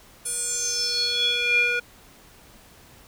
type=tone with band-pass filter sweep; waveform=square; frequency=482 Hz; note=B4; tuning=42 cents flat; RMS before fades=-24 dBFS; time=0.25-1.8 s; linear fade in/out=10 ms; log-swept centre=9700 to 1900 Hz; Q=7; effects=pink hiss -51 dBFS RMS until 3.07 s